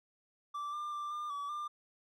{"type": "tone with pitch steps", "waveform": "triangle", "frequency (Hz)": [1168, 1195, 1181, 1201, 1144, 1195], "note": ["D6", "D6", "D6", "D6", "D6", "D6"], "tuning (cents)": [-10, 30, 9, 38, -46, 30], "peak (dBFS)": -35, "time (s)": [0.54, 1.68], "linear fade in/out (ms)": 10, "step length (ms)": 190, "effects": []}